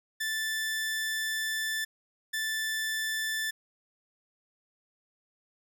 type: tone bursts at uneven times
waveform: sawtooth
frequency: 1760 Hz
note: A6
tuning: in tune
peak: -26 dBFS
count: 2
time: 0.2-1.85 / 2.33-3.51 s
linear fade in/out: 10 ms
effects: none

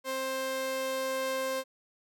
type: tone pair together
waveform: sawtooth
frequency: 263.7 / 527 Hz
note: C4 / C5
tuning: +14 / +12 cents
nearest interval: octave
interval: 1198 cents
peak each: -38 / -27 dBFS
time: 0.04-1.64 s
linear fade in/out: 50 ms
effects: none

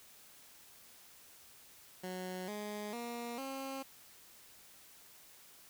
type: tone with pitch steps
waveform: 15% pulse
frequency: 183.9 / 208.8 / 237.1 / 269.2 Hz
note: F#3 / G#3 / A#3 / C4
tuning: -10 / +10 / +30 / +49 cents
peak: -34 dBFS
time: 2.03-3.83 s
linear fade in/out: 10 ms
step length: 450 ms
effects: white hiss -59 dBFS RMS until 5.69 s

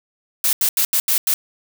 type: noise bursts at uneven times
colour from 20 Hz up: blue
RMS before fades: -17 dBFS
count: 6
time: 0.44-0.53 / 0.61-0.69 / 0.77-0.85 / 0.93-1 / 1.08-1.18 / 1.27-1.34 s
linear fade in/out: 2 ms
effects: none

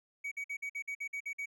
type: tone bursts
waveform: triangle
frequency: 2259 Hz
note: C#7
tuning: 32 cents sharp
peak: -34 dBFS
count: 10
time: 0.24-1.459 s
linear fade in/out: 10 ms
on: 76 ms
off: 51 ms
effects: none

